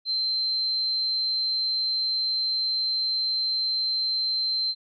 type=tone; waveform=sine; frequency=4114 Hz; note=C8; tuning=30 cents flat; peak=-23 dBFS; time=0.05-4.75 s; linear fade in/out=50 ms; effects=none